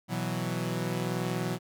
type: chord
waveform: sawtooth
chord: B suspended fourth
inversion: none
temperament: equal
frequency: 123.47 / 164.81 / 185 Hz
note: B2 / E3 / F#3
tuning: 0 / 0 / 0 cents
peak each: -30 dBFS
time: 0.08-1.59 s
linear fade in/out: 50 ms
effects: none